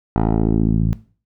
10% pulse tone with low-pass filter sweep, 55 Hz, A1, in tune, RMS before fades -17 dBFS, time 0.16-0.93 s, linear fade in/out 0 ms, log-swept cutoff 1000 to 130 Hz, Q 1.4, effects noise-tail reverb RT60 0.4 s tail -18 dB re dry

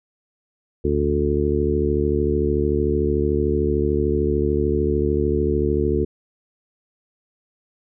harmonic tone with a mistuned harmonic, 73.42 Hz, D2, in tune, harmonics 1 / 2 / 3 / 4 / 5 / 6, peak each -23 / -28 / -27 / -26 / -22 / -24 dBFS, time 0.84-6.05 s, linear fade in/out 10 ms, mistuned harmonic 1, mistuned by +38 cents, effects none

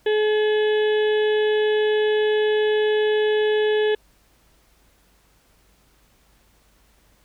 harmonic tone, 426.3 Hz, G#4, 45 cents sharp, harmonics 1 / 2 / 4 / 5 / 6 / 7 / 8 / 9, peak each -17 / -33 / -29 / -42 / -39 / -36 / -35 / -45 dBFS, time 0.06-3.95 s, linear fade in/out 5 ms, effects added 50 Hz sine -60 dBFS peak until 7.24 s + pink hiss -60 dBFS RMS until 7.24 s

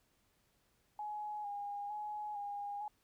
sine tone with vibrato, 827 Hz, G#5, 8 cents flat, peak -39 dBFS, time 0.99-2.88 s, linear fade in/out 2 ms, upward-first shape square, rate 1.1 Hz, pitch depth 28 cents each way, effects pink hiss -75 dBFS RMS until 3.03 s

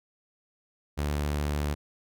sawtooth tone, 73.42 Hz, D2, in tune, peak -23 dBFS, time 0.97-1.75 s, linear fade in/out 20 ms, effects none

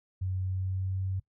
sine tone with pitch glide, 93.4 to 94.87 Hz, F#2 to F#2, +17 to +44 cents, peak -29 dBFS, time 0.21-1.2 s, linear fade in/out 10 ms, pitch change +27 cents, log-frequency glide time 0.42-0.99 s, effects noise-tail reverb RT60 0.1 s tail -20 dB re dry

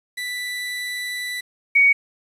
30% pulse / sine tone pair in turn, 1978 / 2241 Hz, B6 / C#7, +2 / +18 cents, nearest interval major second, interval 216 cents, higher second, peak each -23 / -11 dBFS, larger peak second, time 0.17-1.41 / 1.75-1.93 s, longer first, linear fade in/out 10 ms, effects resampled to 32000 Hz + 8-bit

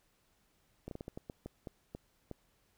slowing click train, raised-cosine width 2 ms, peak -29 dBFS, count 11, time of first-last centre 0.88-2.313 s, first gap 32 ms, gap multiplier 1.31, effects pink hiss -73 dBFS RMS until 2.77 s

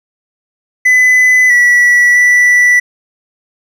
triangle tone with pitch steps, 2007 / 1950 / 1966 Hz, B6 / B6 / B6, +27 / -23 / -8 cents, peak -3 dBFS, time 0.85-2.8 s, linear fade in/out 10 ms, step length 650 ms, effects none

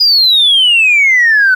sine exponential sweep, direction down, 4978 to 1480 Hz, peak -4 dBFS, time 0-1.55 s, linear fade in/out 10 ms, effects tanh soft clip ceiling -2 dBFS + 7-bit

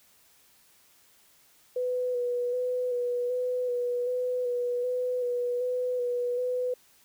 sine tone with vibrato, 493.9 Hz, B4, in tune, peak -26 dBFS, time 1.76-6.74 s, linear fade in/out 5 ms, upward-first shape square, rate 1.3 Hz, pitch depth 20 cents each way, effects white hiss -61 dBFS RMS until 7.04 s

